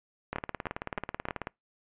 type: two click trains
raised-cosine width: 0.5 ms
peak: -18 / -16 dBFS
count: 22 / 4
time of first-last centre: 0.33-1.471 / 0.36-1.286 s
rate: 18.4 / 3.24 Hz
effects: noise-tail reverb RT60 0.2 s tail -26 dB re dry + resampled to 8000 Hz